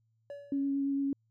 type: tone with exponential decay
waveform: triangle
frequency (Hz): 570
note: C#5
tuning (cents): +48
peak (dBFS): -36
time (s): 0.3-0.86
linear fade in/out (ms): 1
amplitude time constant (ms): 120
type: tone with vibrato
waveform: sine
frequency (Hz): 277.2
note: C#4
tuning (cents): 0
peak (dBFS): -28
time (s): 0.52-1.13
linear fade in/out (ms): 2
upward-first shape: triangle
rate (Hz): 8.8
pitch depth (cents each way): 13
effects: added 112 Hz sine -70 dBFS peak until 1.3 s